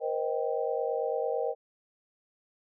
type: chord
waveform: sine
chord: C minor seventh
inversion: third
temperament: equal with one note detuned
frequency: 474.3 / 523.3 / 622.3 / 784 Hz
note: Bb4 / C5 / Eb5 / G5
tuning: +30 / 0 / 0 / 0 cents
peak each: -31 / -33 / -34 / -36 dBFS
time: 0-1.55 s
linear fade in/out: 50 ms
effects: none